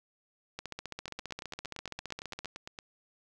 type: two click trains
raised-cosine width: 0.2 ms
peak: -21 / -24 dBFS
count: 29 / 16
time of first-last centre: 0.59-2.457 / 1.08-2.788 s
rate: 15 / 8.78 Hz
effects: none